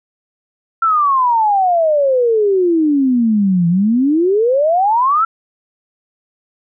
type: exponential two-way sweep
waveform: sine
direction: down then up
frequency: 1364 to 166.9 to 1364 Hz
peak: -10 dBFS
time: 0.82-5.25 s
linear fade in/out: 5 ms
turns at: 3.68 s
effects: none